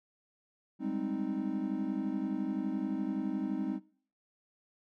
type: chord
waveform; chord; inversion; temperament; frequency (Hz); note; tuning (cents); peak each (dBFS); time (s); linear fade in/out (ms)
triangle; Ab major seventh; third; equal; 196 / 207.7 / 261.6 / 311.1; G3 / Ab3 / C4 / Eb4; 0 / 0 / 0 / 0; -37 / -36 / -34 / -35; 0.79-3.8; 50
effects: noise-tail reverb RT60 0.5 s tail -21 dB re dry